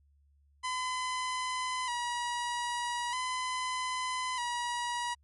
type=tone with vibrato; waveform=sawtooth; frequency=987.8 Hz; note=B5; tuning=in tune; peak=-28 dBFS; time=0.63-5.15 s; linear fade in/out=20 ms; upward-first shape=square; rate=0.4 Hz; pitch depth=47 cents each way; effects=added 71 Hz sine -63 dBFS peak until 5.23 s + MP3 48 kbps